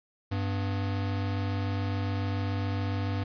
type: tone pair together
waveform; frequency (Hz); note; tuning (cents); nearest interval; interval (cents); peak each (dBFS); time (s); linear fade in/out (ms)
square; 98 / 246.9; G2 / B3; 0 / 0; octave + major third; 1600; -29 / -38; 0.31-3.24; 10
effects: resampled to 11025 Hz + 11-bit